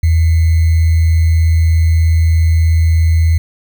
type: tone with sample-and-hold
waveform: sine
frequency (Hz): 81.6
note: E2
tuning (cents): -17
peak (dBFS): -7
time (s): 0.03-3.38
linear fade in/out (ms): 5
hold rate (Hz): 2100
effects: none